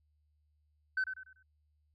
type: tone with echo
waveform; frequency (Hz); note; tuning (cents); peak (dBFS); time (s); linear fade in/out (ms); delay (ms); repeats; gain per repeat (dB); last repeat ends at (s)
sine; 1526; G6; -47; -27; 0.97-1.04; 5; 97; 4; -9; 1.428
effects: tanh soft clip ceiling -27 dBFS + added 75 Hz sine -70 dBFS peak until 1.94 s